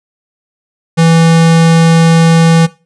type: tone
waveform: square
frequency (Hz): 164.81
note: E3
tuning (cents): 0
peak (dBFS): -5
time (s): 0.97-2.67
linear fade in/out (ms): 20
effects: noise-tail reverb RT60 0.3 s tail -19 dB re dry + resampled to 22050 Hz